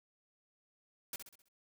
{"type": "noise with echo", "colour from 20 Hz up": "white", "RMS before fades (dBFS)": -41, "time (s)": [1.13, 1.16], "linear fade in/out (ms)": 2, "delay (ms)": 65, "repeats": 5, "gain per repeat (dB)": -7, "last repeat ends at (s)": 1.485, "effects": []}